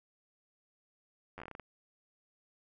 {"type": "slowing click train", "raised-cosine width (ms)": 0.5, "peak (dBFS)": -30, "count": 10, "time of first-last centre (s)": [1.38, 1.597], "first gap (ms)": 10, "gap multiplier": 1.21, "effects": []}